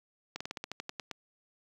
slowing click train, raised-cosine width 0.2 ms, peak -20 dBFS, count 11, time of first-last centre 0.36-1.112 s, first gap 45 ms, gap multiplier 1.11, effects high-pass 100 Hz 12 dB/octave + 9-bit

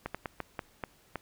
slowing click train, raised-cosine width 0.5 ms, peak -19 dBFS, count 7, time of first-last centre 0.06-1.157 s, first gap 86 ms, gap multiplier 1.3, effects pink hiss -63 dBFS RMS until 1.21 s

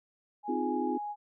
sine tone, 830.6 Hz, G#5, in tune, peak -34 dBFS, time 0.43-1.16 s, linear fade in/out 50 ms
sine chord, F minor seventh, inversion second, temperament equal with one note detuned, 258 / 311.1 / 349.2 / 415.3 Hz, C4 / Eb4 / F4 / Ab4, -24 / 0 / 0 / 0 cents, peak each -33 / -35 / -34 / -38 dBFS, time 0.48-0.98 s, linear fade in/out 10 ms
effects none

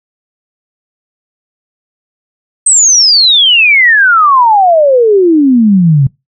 sine exponential sweep, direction down, 8372 to 130.81 Hz, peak -3 dBFS, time 2.66-6.07 s, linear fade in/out 5 ms, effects noise-tail reverb RT60 0.2 s tail -23 dB re dry

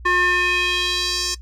square tone with band-pass filter sweep, 358.7 Hz, F4, 46 cents sharp, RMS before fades -20 dBFS, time 0.05-1.35 s, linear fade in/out 10 ms, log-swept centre 1500 to 5900 Hz, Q 2.7, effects noise-tail reverb RT60 0.1 s tail -19 dB re dry + added 60 Hz sine -35 dBFS peak until 1.41 s

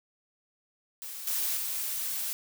blue noise with level steps, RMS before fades -40 / -30 / -33 dBFS, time 1.02-2.33 s, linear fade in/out 0 ms, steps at 1.27 / 1.57 s, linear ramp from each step 2 ms, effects none

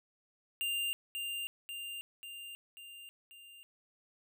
square tone with echo, 2794 Hz, F7, in tune, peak -33 dBFS, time 0.61-0.93 s, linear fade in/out 0 ms, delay 540 ms, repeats 5, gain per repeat -4 dB, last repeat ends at 3.63 s, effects none

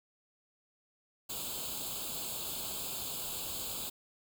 white noise with comb filter, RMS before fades -39 dBFS, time 1.29-3.9 s, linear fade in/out 10 ms, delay 0.26 ms, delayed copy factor +0.95, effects none

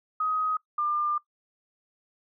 sine tone pair in turn, 1258 / 1198.5 Hz, D#6 / D6, +19 / +35 cents, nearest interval minor second, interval 84 cents, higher first, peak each -24 dBFS, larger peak neither, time 0.2-0.57 / 0.78-1.18 s, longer second, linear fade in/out 5 ms, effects noise-tail reverb RT60 0.1 s tail -20 dB re dry

